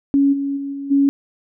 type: tone with level steps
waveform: sine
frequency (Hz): 278.7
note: C#4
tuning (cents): +9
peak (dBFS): -11 / -19 / -23 / -25 / -11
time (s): 0.14-1.09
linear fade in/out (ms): 0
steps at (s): 0.32 / 0.56 / 0.72 / 0.9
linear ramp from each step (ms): 20
effects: none